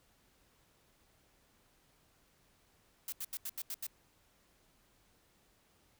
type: noise bursts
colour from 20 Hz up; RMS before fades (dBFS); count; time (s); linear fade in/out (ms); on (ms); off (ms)
blue; -40; 7; 3.08-3.867; 2; 43; 81
effects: pink hiss -70 dBFS RMS until 5.99 s